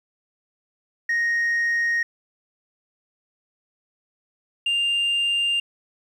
sine tone pair in turn, 1867 / 2797 Hz, A#6 / F7, +2 / +2 cents, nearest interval perfect fifth, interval 700 cents, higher second, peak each -17 dBFS, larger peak neither, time 1.09-2.03 / 4.66-5.6 s, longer neither, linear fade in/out 5 ms, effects tanh soft clip ceiling -18 dBFS + 9-bit

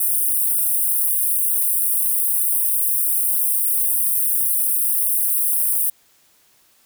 white high-pass noise, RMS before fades -19 dBFS, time 0-5.9 s, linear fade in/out 5 ms, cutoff 8800 Hz, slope 96 dB/octave, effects white hiss -57 dBFS RMS until 6.85 s

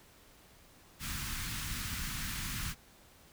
pink band-stop noise, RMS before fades -38 dBFS, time 0.99-2.75 s, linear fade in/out 50 ms, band 230 to 1200 Hz, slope 24 dB/octave, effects pink hiss -60 dBFS RMS until 3.32 s

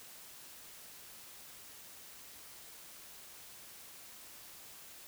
silence, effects white hiss -53 dBFS RMS until 5.07 s

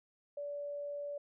sine tone, 577 Hz, D5, 31 cents flat, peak -38 dBFS, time 0.37-1.18 s, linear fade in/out 5 ms, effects none

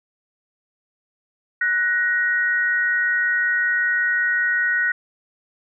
sine tone pair together, 1480 / 1885.3 Hz, F#6 / A#6, 0 / +19 cents, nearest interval major third, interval 419 cents, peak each -20 dBFS, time 1.61-4.92 s, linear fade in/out 5 ms, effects none

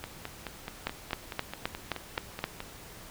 two click trains, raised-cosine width 0.3 ms, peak -20 / -13 dBFS, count 13 / 7, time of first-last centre 0.04-2.604 / 0.87-2.441 s, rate 4.68 / 3.82 Hz, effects pink hiss -48 dBFS RMS until 3.1 s

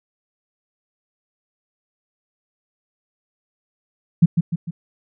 sine tone with echo, 168.1 Hz, E3, 34 cents sharp, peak -6 dBFS, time 4.22-4.26 s, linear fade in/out 10 ms, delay 150 ms, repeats 3, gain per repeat -6 dB, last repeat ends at 4.71 s, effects none

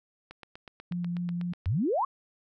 click train, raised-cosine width 0.3 ms, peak -28 dBFS, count 12, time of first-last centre 0.31-1.658 s, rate 8.16 Hz
sine tone with vibrato, 174.61 Hz, F3, in tune, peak -29 dBFS, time 0.91-1.53 s, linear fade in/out 5 ms, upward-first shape sine, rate 4.1 Hz, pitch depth 12 cents each way
sine exponential sweep, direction up, 78.1 to 1155 Hz, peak -24 dBFS, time 1.66-2.05 s, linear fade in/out 5 ms
effects none

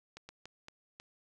slowing click train, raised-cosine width 0.2 ms, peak -30 dBFS, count 5, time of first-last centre 0.17-0.999 s, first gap 120 ms, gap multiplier 1.38, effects none

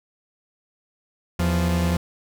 45% pulse tone pair together, 82.1 / 174.61 Hz, E2 / F3, -6 / 0 cents, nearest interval octave + minor second, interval 1306 cents, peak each -22 dBFS, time 1.39-1.97 s, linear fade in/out 5 ms, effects none

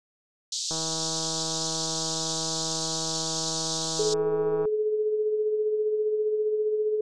white band-pass noise, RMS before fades -31 dBFS, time 0.52-4.14 s, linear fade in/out 5 ms, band 3600 to 7200 Hz, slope 48 dB/octave
click train, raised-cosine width 1 ms, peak -22 dBFS, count 636, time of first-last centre 0.71-4.654 s, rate 161 Hz
sine tone with tremolo, 427.6 Hz, A4, 49 cents flat, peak -21 dBFS, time 3.99-7.01 s, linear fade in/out 5 ms, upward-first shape sine, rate 15 Hz, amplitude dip 40%
effects none

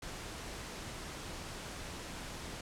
pink noise, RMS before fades -44 dBFS, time 0.02-2.61 s, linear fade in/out 5 ms, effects low-pass 9000 Hz 12 dB/octave

